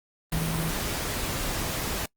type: tone in noise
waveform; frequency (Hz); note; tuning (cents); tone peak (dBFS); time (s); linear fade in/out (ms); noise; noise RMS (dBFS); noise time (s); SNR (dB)
sine; 162.1; E3; -29; -28; 0.32-0.71; 5; pink; -30; 0.32-2.06; -1
effects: noise-tail reverb RT60 0.1 s tail -25 dB re dry + Opus 32 kbps